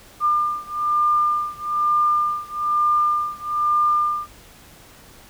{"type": "beating tone pair", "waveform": "sine", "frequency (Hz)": [1200, 1201.1], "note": ["D6", "D6"], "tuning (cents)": [37, 39], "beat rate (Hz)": 1.1, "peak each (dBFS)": [-20, -21], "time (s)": [0.2, 4.28], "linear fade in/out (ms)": 50, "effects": ["pink hiss -47 dBFS RMS until 5.29 s"]}